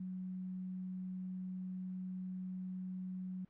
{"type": "tone", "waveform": "sine", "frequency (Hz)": 185, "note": "F#3", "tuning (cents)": 0, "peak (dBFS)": -40, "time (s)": [0, 3.45], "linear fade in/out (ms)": 5, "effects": ["pink hiss -74 dBFS RMS until 3.49 s", "low-pass 2000 Hz 12 dB/octave"]}